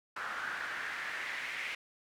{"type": "noise with band-pass filter sweep", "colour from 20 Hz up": "pink", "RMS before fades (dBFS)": -39, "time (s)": [0.16, 1.75], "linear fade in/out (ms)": 5, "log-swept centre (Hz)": [1400, 2200], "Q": 3.9, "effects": []}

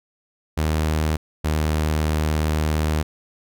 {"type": "tone pair in turn", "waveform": "sawtooth", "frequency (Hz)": [77.78, 77.24], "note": ["D#2", "D#2"], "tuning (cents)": [0, -12], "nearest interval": "unison", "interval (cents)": 12, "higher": "first", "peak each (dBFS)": -15, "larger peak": "neither", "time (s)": [[0.57, 1.17], [1.44, 3.03]], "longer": "second", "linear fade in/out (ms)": 10, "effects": []}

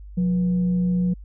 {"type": "tone with frequency modulation", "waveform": "sine", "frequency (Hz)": 179.4, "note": "F3", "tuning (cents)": 47, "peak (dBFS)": -18, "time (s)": [0.17, 1.14], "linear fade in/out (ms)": 10, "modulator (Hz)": 305, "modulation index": 0.2, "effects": ["added 50 Hz sine -37 dBFS peak until 1.24 s"]}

